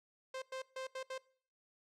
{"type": "tone bursts at uneven times", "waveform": "sawtooth", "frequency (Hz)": 523.3, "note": "C5", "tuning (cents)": 0, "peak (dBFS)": -37, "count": 5, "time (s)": [[0.34, 0.42], [0.52, 0.62], [0.76, 0.87], [0.95, 1.03], [1.1, 1.18]], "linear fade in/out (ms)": 5, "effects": ["noise-tail reverb RT60 0.5 s tail -21 dB re dry", "low-pass 7000 Hz 12 dB/octave"]}